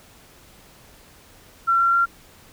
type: tone with pitch steps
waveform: sine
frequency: 1359 / 1368.5 / 1378 Hz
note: F6 / F6 / F6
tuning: -48 / -36 / -24 cents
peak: -15 dBFS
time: 1.67-2.06 s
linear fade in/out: 20 ms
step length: 130 ms
effects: pink hiss -50 dBFS RMS until 2.52 s